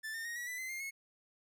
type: tone with pitch steps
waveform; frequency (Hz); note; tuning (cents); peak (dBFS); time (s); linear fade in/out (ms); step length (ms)
45% pulse; 1760 / 1814.7 / 1871.1 / 1929.3 / 1989.3 / 2051 / 2115 / 2181; A6 / A#6 / A#6 / B6 / B6 / C7 / C7 / C#7; 0 / -47 / +6 / -41 / +12 / -35 / +18 / -29; -39; 0.03-0.91; 20; 110
effects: none